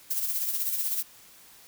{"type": "noise with tremolo", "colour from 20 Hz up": "violet", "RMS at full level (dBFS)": -27, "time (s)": [0.1, 1.03], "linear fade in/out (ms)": 10, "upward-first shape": "sine", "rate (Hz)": 16, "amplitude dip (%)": 50, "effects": ["white hiss -53 dBFS RMS until 1.67 s"]}